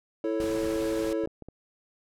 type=chord; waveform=triangle; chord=A major; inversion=second; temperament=equal with one note detuned; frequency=329.6 / 440 / 552.8 Hz; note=E4 / A4 / C#5; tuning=0 / 0 / -5 cents; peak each=-27 / -29 / -30 dBFS; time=0.24-1.26 s; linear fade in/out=2 ms
type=noise; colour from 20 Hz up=pink; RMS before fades=-40 dBFS; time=0.4-1.13 s; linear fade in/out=2 ms
type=clicks; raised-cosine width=2 ms; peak=-29 dBFS; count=12; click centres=0.402 / 0.441 / 0.506 / 0.55 / 0.759 / 0.825 / 0.856 / 1.049 / 1.238 / 1.274 / 1.423 / 1.486 s
effects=low-pass 12000 Hz 12 dB/octave